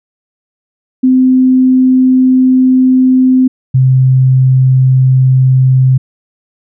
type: tone pair in turn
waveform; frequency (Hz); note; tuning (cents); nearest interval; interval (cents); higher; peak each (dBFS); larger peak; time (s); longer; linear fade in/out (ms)
sine; 257.5 / 130.28; C4 / C3; -28 / -7; octave; 1179; first; -4; neither; 1.03-3.48 / 3.74-5.98; first; 10
effects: none